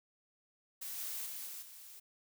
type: noise with level steps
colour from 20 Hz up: blue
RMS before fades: -43 / -41 / -44 / -46 / -53 dBFS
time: 0.81-2 s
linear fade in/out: 10 ms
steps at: 0.97 / 1.25 / 1.46 / 1.61 s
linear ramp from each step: 20 ms
effects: none